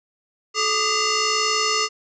sine tone with frequency modulation, 1982 Hz, B6, 6 cents sharp, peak -18 dBFS, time 0.54-1.89 s, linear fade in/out 50 ms, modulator 805 Hz, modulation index 5.3, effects none

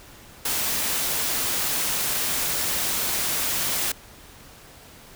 white noise, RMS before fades -25 dBFS, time 0.45-3.92 s, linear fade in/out 5 ms, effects pink hiss -47 dBFS RMS until 5.15 s

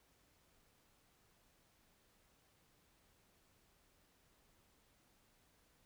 silence, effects pink hiss -73 dBFS RMS until 5.85 s

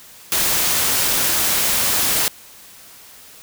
white noise, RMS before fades -18 dBFS, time 0.32-2.28 s, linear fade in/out 0 ms, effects white hiss -43 dBFS RMS until 3.42 s

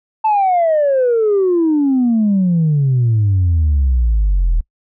sine exponential sweep, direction down, 890 to 38.89 Hz, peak -9 dBFS, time 0.24-4.61 s, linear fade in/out 10 ms, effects noise-tail reverb RT60 0.1 s tail -25 dB re dry + tanh soft clip ceiling -8 dBFS

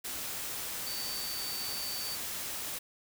sine tone in noise, 4567 Hz, D8, 49 cents flat, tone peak -38 dBFS, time 0.86-2.16 s, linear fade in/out 10 ms, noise white, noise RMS -38 dBFS, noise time 0.04-2.79 s, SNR -3 dB, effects none

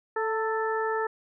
harmonic tone with a mistuned harmonic, 440 Hz, A4, in tune, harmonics 1 / 2 / 3 / 4, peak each -28 / -31 / -33 / -34 dBFS, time 0.16-1.07 s, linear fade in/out 5 ms, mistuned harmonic 2, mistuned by +27 cents, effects none

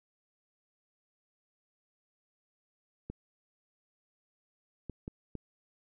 clicks, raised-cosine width 3 ms, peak -26 dBFS, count 4, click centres 3.1 / 4.897 / 5.079 / 5.353 s, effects none

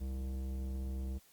sine tone with tanh clipping, 65.8 Hz, C2, 10 cents sharp, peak -38 dBFS, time 0-1.19 s, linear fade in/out 20 ms, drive 15 dB, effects white hiss -65 dBFS RMS until 1.32 s + Opus 48 kbps

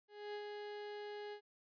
35% pulse tone with ADSR envelope, 415.3 Hz, G#4, in tune, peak -40 dBFS, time 0.08-1.41 s, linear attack 260 ms, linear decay 73 ms, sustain -3 dB, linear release 83 ms, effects resampled to 11025 Hz

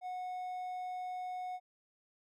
triangle tone, 732 Hz, F#5, 19 cents flat, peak -36 dBFS, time 0.01-1.6 s, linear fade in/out 50 ms, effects none

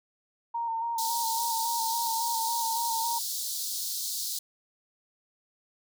sine tone with vibrato, 920 Hz, A#5, 23 cents flat, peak -28 dBFS, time 0.54-3.19 s, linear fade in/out 10 ms, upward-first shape square, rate 3.6 Hz, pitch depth 24 cents each way
pink high-pass noise, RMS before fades -33 dBFS, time 0.98-4.39 s, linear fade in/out 5 ms, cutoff 3900 Hz, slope 48 dB/octave
effects none

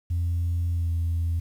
sine tone with pitch glide, 85.8 to 83.84 Hz, F2 to E2, -30 to +30 cents, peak -21 dBFS, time 0.1-1.4 s, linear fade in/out 10 ms, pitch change -40 cents, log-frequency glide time 0.72-0.9 s, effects tanh soft clip ceiling -20 dBFS + 9-bit

